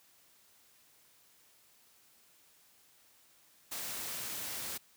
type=noise; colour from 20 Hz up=white; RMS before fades=-40 dBFS; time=3.71-4.78 s; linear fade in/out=10 ms; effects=white hiss -65 dBFS RMS until 4.96 s + high-pass 60 Hz 12 dB/octave